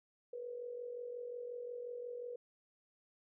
sine tone with amplitude modulation, 485.3 Hz, B4, 30 cents flat, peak -39 dBFS, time 0.33-2.36 s, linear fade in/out 5 ms, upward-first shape sine, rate 45.6 Hz, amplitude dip 60%, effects none

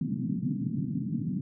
white band-pass noise, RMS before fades -31 dBFS, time 0.01-1.41 s, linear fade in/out 2 ms, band 120 to 260 Hz, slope 48 dB/octave, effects none

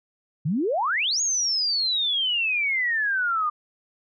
sine exponential two-way sweep, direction up then down, 136.4 to 6750 to 1195 Hz, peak -21 dBFS, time 0.45-3.5 s, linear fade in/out 10 ms, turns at 1.21 s, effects none

